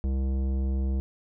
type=tone with tanh clipping; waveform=triangle; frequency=66.4 Hz; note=C2; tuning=26 cents sharp; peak=-26 dBFS; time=0.04-1 s; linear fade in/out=0 ms; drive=18 dB; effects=none